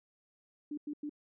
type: tone bursts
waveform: sine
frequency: 295.5 Hz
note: D4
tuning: 11 cents sharp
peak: -36 dBFS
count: 3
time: 0.71-1.095 s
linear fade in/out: 5 ms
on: 65 ms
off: 95 ms
effects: none